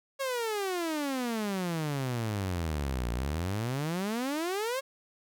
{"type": "exponential two-way sweep", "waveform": "sawtooth", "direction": "down then up", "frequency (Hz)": [554.4, 57.1, 554.4], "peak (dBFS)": -26, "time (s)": [0.19, 4.81], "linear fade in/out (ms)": 20, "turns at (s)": 3.11, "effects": []}